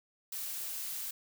blue noise, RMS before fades -39 dBFS, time 0.32-1.11 s, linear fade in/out 5 ms, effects none

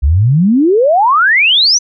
sine exponential sweep, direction up, 63.5 to 6160 Hz, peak -6 dBFS, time 0.02-1.79 s, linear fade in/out 20 ms, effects none

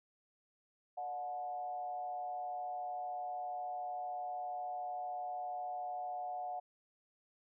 sine tone with frequency modulation, 728 Hz, F#5, 28 cents flat, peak -38 dBFS, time 0.97-6.6 s, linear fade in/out 10 ms, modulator 135 Hz, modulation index 0.54, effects none

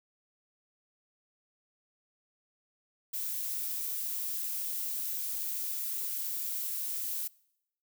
violet noise, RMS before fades -35 dBFS, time 3.13-7.28 s, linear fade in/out 10 ms, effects noise-tail reverb RT60 0.8 s tail -24 dB re dry

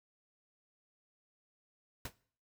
pink noise with exponential decay, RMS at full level -36 dBFS, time 2.05-2.13 s, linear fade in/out 5 ms, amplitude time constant 17 ms, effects noise-tail reverb RT60 0.5 s tail -20 dB re dry

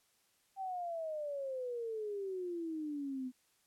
sine exponential sweep, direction down, 784 to 250 Hz, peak -37 dBFS, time 0.56-3.32 s, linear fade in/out 50 ms, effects white hiss -73 dBFS RMS until 3.66 s + low-pass 12000 Hz 12 dB/octave

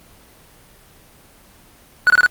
triangle tone bursts, 1471 Hz, F#6, 11 cents flat, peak -6 dBFS, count 4, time 2.07-2.262 s, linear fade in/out 0 ms, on 30 ms, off 24 ms, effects pink hiss -48 dBFS RMS until 2.3 s + Opus 24 kbps

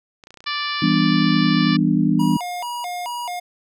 clicks, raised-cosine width 0.2 ms, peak -25 dBFS, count 8, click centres 0.238 / 0.271 / 0.306 / 0.342 / 0.373 / 0.405 / 0.441 / 0.474 s
harmonic tone, 586 Hz, D5, 4 cents flat, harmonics 2 / 3 / 4 / 5 / 6 / 7 / 8 / 9, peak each -27 / -29 / -30 / -31 / -32 / -32 / -33 / -34 dBFS, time 0.46-1.77 s, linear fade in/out 10 ms
sine chord, E minor seventh, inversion none, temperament just, 164.81 / 197.78 / 247.2 / 296.7 Hz, E3 / G3 / B3 / D4, 0 / +16 / +2 / +18 cents, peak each -20 dBFS, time 0.82-2.37 s, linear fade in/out 5 ms
square tone with vibrato, 828 Hz, G#5, 5 cents flat, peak -26 dBFS, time 2.19-3.4 s, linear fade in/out 10 ms, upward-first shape square, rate 2.3 Hz, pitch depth 260 cents each way
effects none

